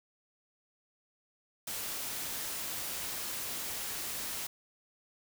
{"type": "noise", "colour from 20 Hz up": "white", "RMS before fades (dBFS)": -38, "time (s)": [1.67, 4.47], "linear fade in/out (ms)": 5, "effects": []}